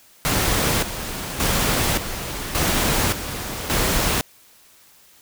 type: noise with tremolo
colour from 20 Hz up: pink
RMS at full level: -20 dBFS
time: 0.25-4.21 s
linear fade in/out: 0 ms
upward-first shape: square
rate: 0.87 Hz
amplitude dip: 65%
effects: white hiss -52 dBFS RMS until 5.21 s